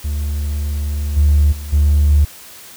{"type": "tone with level steps", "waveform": "triangle", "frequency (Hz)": 73.42, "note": "D2", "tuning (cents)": 0, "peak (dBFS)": [-15, -5, -23, -6, -4], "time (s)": [0.04, 2.25], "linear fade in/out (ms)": 10, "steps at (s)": [1.16, 1.51, 1.72, 2.09], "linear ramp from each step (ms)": 20, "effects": ["tanh soft clip ceiling -5 dBFS", "white hiss -38 dBFS RMS until 2.76 s"]}